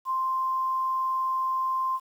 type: tone with quantisation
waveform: sine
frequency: 1046.5 Hz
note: C6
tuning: in tune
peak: -24 dBFS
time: 0.05-2 s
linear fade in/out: 50 ms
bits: 9
effects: none